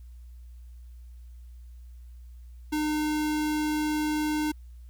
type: tone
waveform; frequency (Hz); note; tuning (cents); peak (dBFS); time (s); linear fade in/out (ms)
square; 303.8; D#4; -41; -26; 2.72-4.52; 10
effects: added 60 Hz sine -43 dBFS peak until 4.89 s + white hiss -70 dBFS RMS until 4.89 s